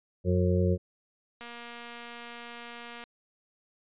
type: harmonic tone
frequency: 90.4 Hz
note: F#2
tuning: 40 cents flat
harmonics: 1 / 2 / 4 / 5 / 6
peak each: -25 / -28 / -31 / -32 / -33 dBFS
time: 0.24-0.78 s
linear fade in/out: 50 ms
type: click train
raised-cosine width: 0.3 ms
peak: -28 dBFS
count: 387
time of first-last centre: 1.41-3.039 s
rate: 237 Hz
effects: resampled to 8000 Hz